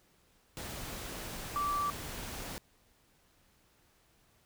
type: tone in noise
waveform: sine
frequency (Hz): 1163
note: D6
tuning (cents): -17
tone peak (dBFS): -30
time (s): 1.56-1.9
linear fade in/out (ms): 0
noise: pink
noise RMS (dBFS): -42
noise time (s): 0.57-2.58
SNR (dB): +9
effects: pink hiss -68 dBFS RMS until 4.45 s